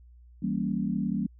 sine chord, E diminished seventh, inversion none, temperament equal, 164.81 / 196 / 233.1 / 277.2 Hz, E3 / G3 / Bb3 / Db4, 0 / 0 / 0 / 0 cents, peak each -34 / -29 / -31 / -35 dBFS, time 0.42-1.27 s, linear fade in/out 10 ms, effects added 60 Hz sine -50 dBFS peak until 1.39 s

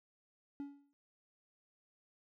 triangle tone with exponential decay, 282.7 Hz, C#4, 34 cents sharp, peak -36 dBFS, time 0.6-0.93 s, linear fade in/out 0 ms, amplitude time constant 70 ms, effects none

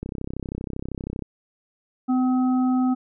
click train, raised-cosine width 3 ms, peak -17 dBFS, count 40, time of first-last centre 0.03-1.223 s, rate 32.7 Hz
harmonic tone, 255.2 Hz, C4, 43 cents flat, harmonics 1 / 3 / 5, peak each -18 / -30 / -35 dBFS, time 2.08-2.95 s, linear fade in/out 20 ms
effects none

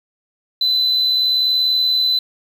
sine tone with amplitude modulation, 4018 Hz, B7, 29 cents sharp, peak -10 dBFS, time 0.61-2.19 s, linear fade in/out 5 ms, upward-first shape sine, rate 80.7 Hz, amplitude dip 40%, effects tanh soft clip ceiling -11 dBFS + 7-bit

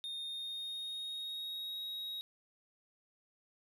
triangle tone with pitch glide, 3676 to 3792 Hz, A#7 to A#7, -25 to +29 cents, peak -38 dBFS, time 0.04-2.21 s, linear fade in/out 0 ms, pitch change +54 cents, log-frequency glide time 0.28-1.81 s, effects 11-bit

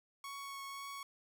sawtooth tone with vibrato, 1108.7 Hz, C#6, in tune, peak -40 dBFS, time 0.24-1.03 s, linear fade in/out 2 ms, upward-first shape triangle, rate 1.9 Hz, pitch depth 13 cents each way, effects none

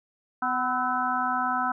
harmonic tone with a mistuned harmonic, 250.9 Hz, B3, 28 cents sharp, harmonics 1 / 3 / 4 / 5 / 6, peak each -34 / -29 / -30 / -28 / -32 dBFS, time 0.42-1.72 s, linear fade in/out 5 ms, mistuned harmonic 5, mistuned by +65 cents, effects none

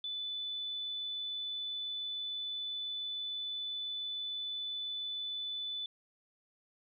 sine tone, 3493 Hz, A7, 13 cents flat, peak -36 dBFS, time 0.04-5.86 s, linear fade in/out 2 ms, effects none

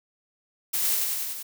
blue noise with echo, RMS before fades -26 dBFS, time 0.73-0.95 s, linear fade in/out 10 ms, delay 96 ms, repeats 5, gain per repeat -2 dB, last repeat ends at 1.43 s, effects none

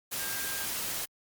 sine tone in noise, 1600 Hz, G6, 35 cents sharp, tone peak -40 dBFS, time 0.19-0.66 s, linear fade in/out 20 ms, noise white, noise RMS -34 dBFS, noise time 0.11-1.06 s, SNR -9 dB, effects Opus 48 kbps

